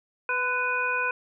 harmonic tone with a mistuned harmonic, 495.9 Hz, B4, 7 cents sharp, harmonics 1 / 2 / 3 / 5, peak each -34 / -30 / -27 / -29 dBFS, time 0.29-1.11 s, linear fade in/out 2 ms, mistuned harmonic 2, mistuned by +34 cents, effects none

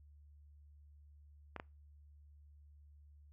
clicks, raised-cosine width 0.5 ms, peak -28 dBFS, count 2, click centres 1.563 / 1.599 s, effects noise-tail reverb RT60 0.3 s tail -25 dB re dry + added 73 Hz sine -58 dBFS peak until 3.32 s

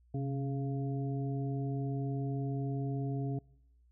harmonic tone with a mistuned harmonic, 138.59 Hz, C#3, in tune, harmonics 1 / 2 / 3 / 5, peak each -33 / -39 / -43 / -47 dBFS, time 0.14-3.39 s, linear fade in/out 5 ms, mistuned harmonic 1, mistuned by -63 cents, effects noise-tail reverb RT60 0.8 s tail -25 dB re dry + added 60 Hz sine -62 dBFS peak until 3.91 s

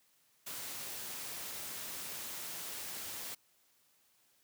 white noise, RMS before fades -43 dBFS, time 0.46-3.35 s, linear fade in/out 10 ms, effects white hiss -71 dBFS RMS until 4.43 s + high-pass 80 Hz 12 dB/octave

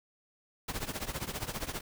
pink noise with tremolo, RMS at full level -34 dBFS, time 0.68-1.81 s, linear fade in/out 5 ms, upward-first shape triangle, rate 15 Hz, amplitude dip 90%, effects none

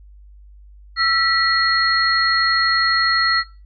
sine tone cluster, 1334 / 1943 / 4283 Hz, E6 / B6 / C8, +20 / -29 / +40 cents, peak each -19 dBFS, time 0.96-3.44 s, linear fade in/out 50 ms, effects noise-tail reverb RT60 0.3 s tail -20 dB re dry + added 50 Hz sine -41 dBFS peak until 3.65 s

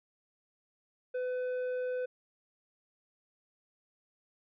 sine tone with tanh clipping, 503 Hz, B4, 32 cents sharp, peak -33 dBFS, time 1.14-2.06 s, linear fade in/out 10 ms, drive 7 dB, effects none

